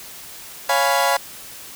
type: chord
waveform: 30% pulse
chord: C# dominant seventh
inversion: none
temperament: equal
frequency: 554.4 / 698.5 / 830.6 / 987.8 Hz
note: C#5 / E#5 / G#5 / B5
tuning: 0 / 0 / 0 / 0 cents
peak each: -19 dBFS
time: 0.69-1.17 s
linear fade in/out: 5 ms
effects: white hiss -38 dBFS RMS until 1.75 s